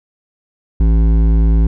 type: tone with hard clipping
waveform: triangle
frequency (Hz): 54.9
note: A1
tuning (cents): -3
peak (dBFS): -10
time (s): 0.8-1.67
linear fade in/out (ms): 5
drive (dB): 15
effects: none